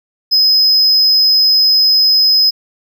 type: tone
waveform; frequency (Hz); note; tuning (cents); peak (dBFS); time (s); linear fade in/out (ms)
triangle; 5070; D#8; +32; -6; 0.31-2.51; 20
effects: none